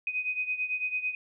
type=beating tone pair; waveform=sine; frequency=2500 / 2509 Hz; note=D#7 / D#7; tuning=+8 / +14 cents; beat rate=9 Hz; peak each=-30 / -34 dBFS; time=0.07-1.15 s; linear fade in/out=2 ms; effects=none